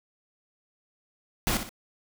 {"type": "noise with echo", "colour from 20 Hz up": "pink", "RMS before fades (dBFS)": -26, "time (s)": [1.47, 1.57], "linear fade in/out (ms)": 0, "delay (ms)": 61, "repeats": 2, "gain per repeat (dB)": -8, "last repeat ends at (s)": 1.692, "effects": []}